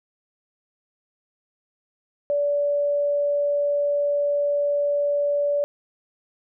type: tone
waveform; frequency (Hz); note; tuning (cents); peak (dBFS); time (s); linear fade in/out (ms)
sine; 577; D5; -31; -19; 2.3-5.64; 0
effects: none